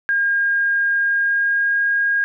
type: tone with pitch glide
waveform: sine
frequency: 1617 to 1628.2 Hz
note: G#6 to G#6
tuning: -47 to -35 cents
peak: -15 dBFS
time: 0.09-2.24 s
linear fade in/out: 0 ms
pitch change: +12 cents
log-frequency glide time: 1-1.83 s
effects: none